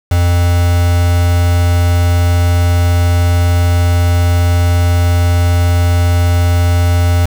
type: tone with quantisation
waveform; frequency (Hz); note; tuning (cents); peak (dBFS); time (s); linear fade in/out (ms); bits
triangle; 87.31; F2; 0; -6; 0.11-7.26; 5; 3
effects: none